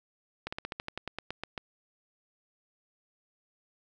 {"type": "slowing click train", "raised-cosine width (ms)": 0.3, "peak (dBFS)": -19, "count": 13, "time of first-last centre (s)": [0.47, 1.578], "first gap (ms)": 55, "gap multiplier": 1.09, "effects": []}